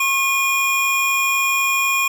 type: tone pair together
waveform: square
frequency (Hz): 1086 / 2438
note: C#6 / D#7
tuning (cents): -36 / -36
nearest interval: octave + major second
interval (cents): 1400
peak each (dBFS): -22 / -18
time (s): 0-2.08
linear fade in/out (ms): 5
effects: none